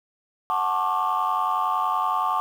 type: chord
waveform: sine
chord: D major seventh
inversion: first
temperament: equal with one note detuned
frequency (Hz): 740 / 880 / 1084 / 1174.7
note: F#5 / A5 / C#6 / D6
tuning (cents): 0 / 0 / -39 / 0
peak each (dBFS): -27 / -26 / -25 / -24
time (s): 0.5-2.4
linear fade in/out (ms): 0
effects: tanh soft clip ceiling -15 dBFS + 8-bit